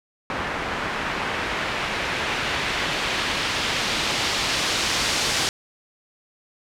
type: noise with low-pass filter sweep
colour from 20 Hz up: white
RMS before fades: -25 dBFS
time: 0.3-5.49 s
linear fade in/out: 0 ms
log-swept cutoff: 1600 to 5400 Hz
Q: 0.95
effects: none